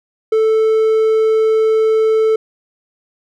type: tone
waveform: triangle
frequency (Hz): 440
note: A4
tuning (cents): 0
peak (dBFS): -8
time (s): 0.32-2.36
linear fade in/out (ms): 5
effects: none